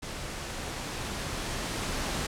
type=noise with level ramp; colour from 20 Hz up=pink; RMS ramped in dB=-38 to -31 dBFS; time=0.02-2.27 s; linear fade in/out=10 ms; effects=low-pass 9000 Hz 12 dB/octave